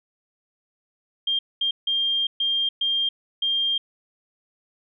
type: tone bursts at uneven times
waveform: sine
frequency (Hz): 3200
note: G7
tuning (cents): +35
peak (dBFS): -20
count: 6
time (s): 1.27-1.39 / 1.61-1.71 / 1.87-2.27 / 2.4-2.69 / 2.81-3.09 / 3.42-3.78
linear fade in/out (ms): 5
effects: none